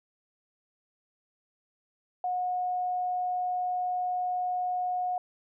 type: tone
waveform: sine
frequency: 726 Hz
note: F#5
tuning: 33 cents flat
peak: -27 dBFS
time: 2.24-5.18 s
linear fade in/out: 2 ms
effects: none